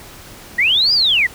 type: linear two-way sweep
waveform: sine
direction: up then down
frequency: 1840 to 4978 to 1840 Hz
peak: -11 dBFS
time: 0.58-1.27 s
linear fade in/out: 10 ms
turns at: 0.93 s
effects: pink hiss -38 dBFS RMS until 1.34 s